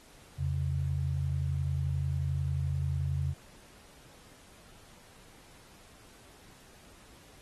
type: tone pair together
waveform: sine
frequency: 85.06 / 136.4 Hz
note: F2 / C#3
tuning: -45 / -28 cents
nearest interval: minor sixth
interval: 817 cents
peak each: -31 / -31 dBFS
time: 0.37-3.35 s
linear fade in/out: 50 ms
effects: pink hiss -57 dBFS RMS until 7.41 s + AAC 32 kbps